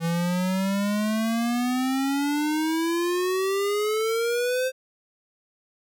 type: exponential sweep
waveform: square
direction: up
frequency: 164.81 to 523.3 Hz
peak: -23 dBFS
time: 0-4.72 s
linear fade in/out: 50 ms
effects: none

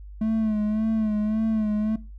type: tone with vibrato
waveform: triangle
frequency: 216.3 Hz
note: A3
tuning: 29 cents flat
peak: -19 dBFS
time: 0.21-1.96 s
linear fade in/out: 5 ms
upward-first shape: sine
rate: 1.8 Hz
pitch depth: 48 cents each way
effects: noise-tail reverb RT60 0.3 s tail -19 dB re dry + added 50 Hz sine -38 dBFS peak until 2.18 s

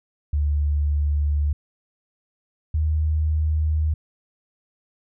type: tone pair in turn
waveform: sine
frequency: 73.3 / 77.42 Hz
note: D2 / D#2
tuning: -3 / -8 cents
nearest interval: minor second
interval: 95 cents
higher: second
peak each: -18 dBFS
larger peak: neither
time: 0.33-1.53 / 2.74-3.94 s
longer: neither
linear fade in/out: 5 ms
effects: none

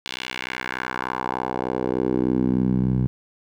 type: tone with band-pass filter sweep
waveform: 10% pulse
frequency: 63.4 Hz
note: B1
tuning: 46 cents sharp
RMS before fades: -24 dBFS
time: 0.06-3.07 s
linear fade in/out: 0 ms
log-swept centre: 3500 to 130 Hz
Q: 1.9
effects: none

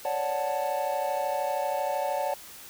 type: chord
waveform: triangle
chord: D major seventh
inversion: third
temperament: equal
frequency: 554.4 / 587.3 / 740 / 880 Hz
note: C#5 / D5 / F#5 / A5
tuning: 0 / 0 / 0 / 0 cents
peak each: -30 dBFS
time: 0.05-2.34 s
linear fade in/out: 2 ms
effects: white hiss -46 dBFS RMS until 2.69 s

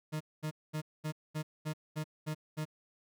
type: tone bursts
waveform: 40% pulse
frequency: 154.3 Hz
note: D#3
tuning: 14 cents flat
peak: -33 dBFS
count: 9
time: 0.12-2.654 s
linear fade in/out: 20 ms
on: 86 ms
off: 220 ms
effects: none

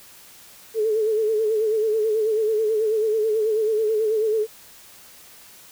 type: tone with vibrato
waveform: sine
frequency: 435 Hz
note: A4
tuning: 20 cents flat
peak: -18 dBFS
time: 0.74-4.47 s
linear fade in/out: 50 ms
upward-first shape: sine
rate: 9.2 Hz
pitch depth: 60 cents each way
effects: white hiss -47 dBFS RMS until 5.71 s

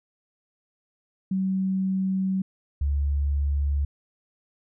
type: tone pair in turn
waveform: sine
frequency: 190 / 71.17 Hz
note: F#3 / C#2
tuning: +46 / +46 cents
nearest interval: octave + perfect fourth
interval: 1700 cents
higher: first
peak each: -22 / -21 dBFS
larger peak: second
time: 1.31-2.42 / 2.81-3.85 s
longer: first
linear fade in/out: 5 ms
effects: none

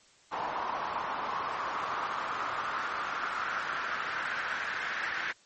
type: noise with band-pass filter sweep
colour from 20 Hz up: pink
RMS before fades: -34 dBFS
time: 0.31-5.33 s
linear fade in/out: 20 ms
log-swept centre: 940 to 1700 Hz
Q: 3.5
effects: white hiss -61 dBFS RMS until 5.45 s + MP3 32 kbps

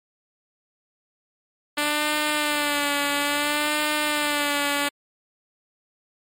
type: tone with vibrato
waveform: 5% pulse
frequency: 293.7 Hz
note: D4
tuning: in tune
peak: -10 dBFS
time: 1.77-4.89 s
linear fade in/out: 10 ms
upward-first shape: sine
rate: 0.59 Hz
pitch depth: 44 cents each way
effects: MP3 64 kbps

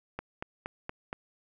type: click train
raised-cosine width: 0.5 ms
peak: -20 dBFS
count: 5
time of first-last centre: 0.19-1.129 s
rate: 4.26 Hz
effects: none

